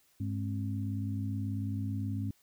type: tone cluster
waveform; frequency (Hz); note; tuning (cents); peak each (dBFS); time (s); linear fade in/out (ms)
sine; 101.8 / 208.8 / 267.2; G#2 / G#3 / C4; -34 / +10 / +36; -33 / -39 / -39; 0.2-2.31; 5
effects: white hiss -68 dBFS RMS until 2.42 s